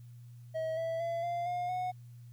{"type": "tone with pitch steps", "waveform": "triangle", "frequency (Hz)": [640, 657.2, 674.9, 693.1, 711.8, 730.9], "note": ["D#5", "E5", "E5", "F5", "F5", "F#5"], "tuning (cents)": [49, -5, 41, -13, 33, -21], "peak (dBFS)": -30, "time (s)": [0.54, 1.92], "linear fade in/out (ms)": 20, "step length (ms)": 230, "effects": ["added 120 Hz sine -48 dBFS peak until 2.32 s", "white hiss -71 dBFS RMS until 2.32 s"]}